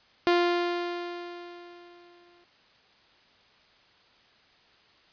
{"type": "tone with exponential decay", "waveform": "sawtooth", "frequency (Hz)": 349.2, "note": "F4", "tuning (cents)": 0, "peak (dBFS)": -15, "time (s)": [0.27, 2.44], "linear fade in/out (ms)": 0, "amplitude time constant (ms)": 470, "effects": ["white hiss -60 dBFS RMS until 5.12 s", "resampled to 11025 Hz"]}